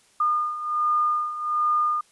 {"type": "beating tone pair", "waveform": "sine", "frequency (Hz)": [1215, 1216.3], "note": ["D#6", "D#6"], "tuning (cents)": [-42, -40], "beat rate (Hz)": 1.3, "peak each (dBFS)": [-27, -22], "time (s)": [0.2, 2.01], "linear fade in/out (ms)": 5, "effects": ["white hiss -59 dBFS RMS until 2.11 s", "resampled to 24000 Hz"]}